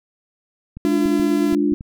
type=clicks; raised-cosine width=5 ms; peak=-21 dBFS; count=6; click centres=0.77 / 1.057 / 1.197 / 1.527 / 1.722 / 1.809 s
type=tone; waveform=sawtooth; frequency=338.9 Hz; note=E4; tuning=48 cents sharp; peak=-22 dBFS; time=0.85-1.55 s; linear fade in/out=0 ms
type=chord; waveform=sine; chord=D diminished; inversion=second; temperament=equal; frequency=207.7 / 293.7 / 349.2 Hz; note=Ab3 / D4 / F4; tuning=0 / 0 / 0 cents; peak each=-23 / -17 / -22 dBFS; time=0.85-1.74 s; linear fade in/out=0 ms
effects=none